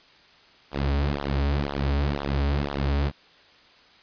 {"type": "tone with flanger", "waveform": "sawtooth", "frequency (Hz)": 70.6, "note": "C#2", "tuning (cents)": 32, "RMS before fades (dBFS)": -25, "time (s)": [0.71, 3.12], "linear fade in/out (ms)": 50, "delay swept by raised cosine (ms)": [0.4, 6], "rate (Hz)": 2, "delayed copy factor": -0.95, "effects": ["white hiss -54 dBFS RMS until 4.02 s", "resampled to 11025 Hz"]}